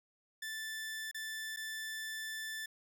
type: tone with dropouts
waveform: sawtooth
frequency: 1760 Hz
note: A6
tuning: in tune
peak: -36 dBFS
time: 0.42-2.66 s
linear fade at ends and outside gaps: 5 ms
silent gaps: 1.114-1.145 / 1.563-1.57 s
effects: 12-bit